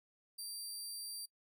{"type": "tone", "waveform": "20% pulse", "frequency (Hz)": 4699, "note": "D8", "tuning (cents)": 0, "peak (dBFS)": -37, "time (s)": [0.38, 1.26], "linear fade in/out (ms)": 10, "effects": ["noise-tail reverb RT60 0.1 s tail -22 dB re dry"]}